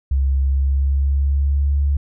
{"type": "tone with pitch glide", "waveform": "sine", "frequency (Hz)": [67.6, 70.88], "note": ["C#2", "C#2"], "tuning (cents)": [-43, 39], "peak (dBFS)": -14, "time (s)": [0.11, 1.97], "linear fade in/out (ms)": 5, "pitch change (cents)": 82, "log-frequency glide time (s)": [0.4, 1.77], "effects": []}